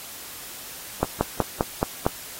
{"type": "slowing click train", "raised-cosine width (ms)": 1, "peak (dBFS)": -5, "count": 6, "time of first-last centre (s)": [1.03, 2.065], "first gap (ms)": 180, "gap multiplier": 1.07, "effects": ["white hiss -39 dBFS RMS until 2.39 s", "AAC 48 kbps"]}